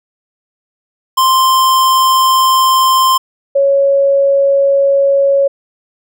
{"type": "tone pair in turn", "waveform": ["square", "sine"], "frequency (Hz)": [1046.5, 554.4], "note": ["C6", "C#5"], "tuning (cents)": [0, 0], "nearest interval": "major seventh", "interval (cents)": 1100, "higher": "first", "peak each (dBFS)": [-8, -7], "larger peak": "second", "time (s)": [[1.17, 3.18], [3.55, 5.48]], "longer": "first", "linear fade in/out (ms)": 10, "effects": []}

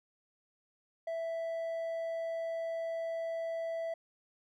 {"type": "tone with hard clipping", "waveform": "sine", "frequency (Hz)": 660, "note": "E5", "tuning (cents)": 2, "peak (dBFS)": -35, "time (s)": [1.07, 3.94], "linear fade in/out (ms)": 5, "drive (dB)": 3, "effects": []}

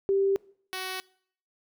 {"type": "tone pair in turn", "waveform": ["sine", "5% pulse"], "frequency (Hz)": [392, 374.2], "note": ["G4", "F#4"], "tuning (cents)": [0, 20], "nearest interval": "minor second", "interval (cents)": 80, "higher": "first", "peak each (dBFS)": -21, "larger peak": "neither", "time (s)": [[0.09, 0.36], [0.73, 1]], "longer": "neither", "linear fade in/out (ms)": 0, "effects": ["noise-tail reverb RT60 0.6 s tail -23 dB re dry"]}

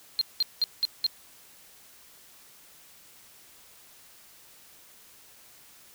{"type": "tone bursts", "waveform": "triangle", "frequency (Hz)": 4194, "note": "C8", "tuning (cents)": 3, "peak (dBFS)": -19, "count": 5, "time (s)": [0.19, 1.065], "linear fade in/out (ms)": 0, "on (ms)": 23, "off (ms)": 190, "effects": ["tanh soft clip ceiling -16 dBFS", "white hiss -54 dBFS RMS until 5.94 s"]}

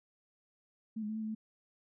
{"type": "tone with pitch steps", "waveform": "sine", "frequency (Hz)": [220.8, 210.3, 217.4, 220.3, 216.9, 218.4], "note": ["A3", "G#3", "A3", "A3", "A3", "A3"], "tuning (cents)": [6, 22, -21, 2, -25, -13], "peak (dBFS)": -35, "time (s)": [0.96, 1.35], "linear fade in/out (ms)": 10, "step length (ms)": 65, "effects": []}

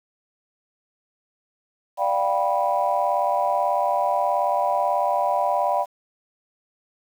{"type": "chord", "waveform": "sine", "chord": "G dominant seventh", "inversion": "second", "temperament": "just", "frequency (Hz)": [588, 705.6, 784, 980], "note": ["D5", "F5", "G5", "B5"], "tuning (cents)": [2, 18, 0, -14], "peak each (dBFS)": -24, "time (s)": [1.97, 5.86], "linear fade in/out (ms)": 50, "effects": ["tanh soft clip ceiling -9 dBFS", "8-bit"]}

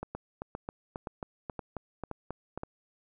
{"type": "two click trains", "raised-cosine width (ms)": 1, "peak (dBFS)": [-22, -22], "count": [10, 6], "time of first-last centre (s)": [[0.15, 2.576], [0.03, 2.634]], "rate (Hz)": [3.71, 1.92], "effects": []}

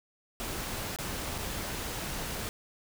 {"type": "noise with dropouts", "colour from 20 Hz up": "pink", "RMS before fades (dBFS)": -36, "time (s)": [0.4, 2.49], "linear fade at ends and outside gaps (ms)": 0, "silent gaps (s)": [[0.961, 0.987], [1.38, 1.384]], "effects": []}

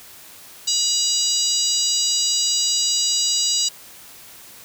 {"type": "harmonic tone", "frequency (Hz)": 965, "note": "B5", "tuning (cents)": -40, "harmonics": [3, 4, 5, 6, 7, 8], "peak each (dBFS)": [-28, -24, -22, -28, -26, -24], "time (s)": [0.67, 3.69], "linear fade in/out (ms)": 10, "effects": ["white hiss -43 dBFS RMS until 4.64 s"]}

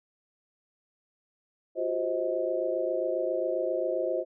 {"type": "tone cluster", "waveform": "sine", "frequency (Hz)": [351.6, 379.1, 524, 631], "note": ["F4", "F#4", "C5", "D#5"], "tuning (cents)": [12, 42, 2, 24], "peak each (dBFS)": [-33, -35, -30, -31], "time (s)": [1.75, 4.25], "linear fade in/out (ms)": 50, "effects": []}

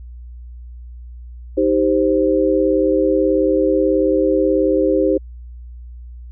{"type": "chord", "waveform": "sine", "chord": "C minor", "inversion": "first", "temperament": "just", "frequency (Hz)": [314, 392.4, 523.3], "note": ["Eb4", "G4", "C5"], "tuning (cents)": [16, 2, 0], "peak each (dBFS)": -17, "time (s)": [1.57, 5.18], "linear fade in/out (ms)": 10, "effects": ["added 60 Hz sine -32 dBFS peak until 6.31 s"]}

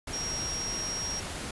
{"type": "tone in noise", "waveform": "sine", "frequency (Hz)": 5610, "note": "F8", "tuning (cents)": 7, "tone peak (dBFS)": -32, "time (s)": [0.13, 1.2], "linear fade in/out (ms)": 5, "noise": "pink", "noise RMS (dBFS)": -37, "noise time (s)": [0.07, 1.51], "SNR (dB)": 2, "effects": ["resampled to 24000 Hz"]}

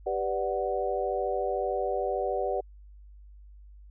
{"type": "chord", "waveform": "sine", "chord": "G major seventh", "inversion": "none", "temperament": "equal", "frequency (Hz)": [392, 493.9, 587.3, 740], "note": ["G4", "B4", "D5", "F#5"], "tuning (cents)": [0, 0, 0, 0], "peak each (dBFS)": -32, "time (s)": [0.06, 2.61], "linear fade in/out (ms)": 10, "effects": ["added 50 Hz sine -47 dBFS peak until 3.9 s"]}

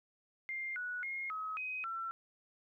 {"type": "tone with pitch steps", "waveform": "sine", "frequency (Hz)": [2108, 1470, 2144, 1276, 2517, 1346], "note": ["C7", "F#6", "C7", "D#6", "D#7", "E6"], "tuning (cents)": [12, -12, 42, 43, 19, 36], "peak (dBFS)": -37, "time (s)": [0.49, 2.11], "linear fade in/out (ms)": 0, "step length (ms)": 270, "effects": ["13-bit"]}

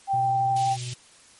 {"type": "tone with vibrato", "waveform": "sine", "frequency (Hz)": 784, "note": "G5", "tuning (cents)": 0, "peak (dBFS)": -20, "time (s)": [0.07, 0.77], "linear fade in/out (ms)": 50, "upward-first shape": "sine", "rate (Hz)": 12, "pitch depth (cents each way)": 8}
{"type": "tone with tremolo", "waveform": "triangle", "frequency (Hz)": 123.47, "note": "B2", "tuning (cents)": 0, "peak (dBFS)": -28, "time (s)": [0.13, 0.94], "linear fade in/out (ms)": 10, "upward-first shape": "sine", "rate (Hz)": 19, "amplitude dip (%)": 30}
{"type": "high-pass noise", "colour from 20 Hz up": "pink", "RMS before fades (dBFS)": -38, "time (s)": [0.56, 0.94], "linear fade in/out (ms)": 5, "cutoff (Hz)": 2600, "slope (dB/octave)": 24}
{"effects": ["white hiss -53 dBFS RMS until 1.39 s", "MP3 48 kbps"]}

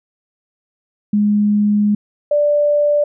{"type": "tone pair in turn", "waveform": "sine", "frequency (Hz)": [207.7, 587.5], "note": ["G#3", "D5"], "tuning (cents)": [0, 1], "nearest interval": "octave + tritone", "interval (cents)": 1801, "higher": "second", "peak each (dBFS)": [-11, -11], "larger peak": "neither", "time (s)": [[1.13, 1.95], [2.31, 3.04]], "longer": "first", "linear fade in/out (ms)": 5, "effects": []}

